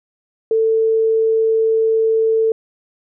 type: tone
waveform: sine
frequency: 445.5 Hz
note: A4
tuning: 22 cents sharp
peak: -12 dBFS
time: 0.51-2.52 s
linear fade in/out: 2 ms
effects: none